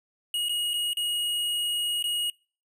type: tone with dropouts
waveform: square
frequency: 2886 Hz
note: F#7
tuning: 44 cents flat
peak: -26 dBFS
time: 0.34-2.3 s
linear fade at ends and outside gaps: 2 ms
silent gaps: 0.486-0.493 / 0.735-0.739 / 0.933-0.97 / 2.026-2.04 s
effects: noise-tail reverb RT60 0.4 s tail -26 dB re dry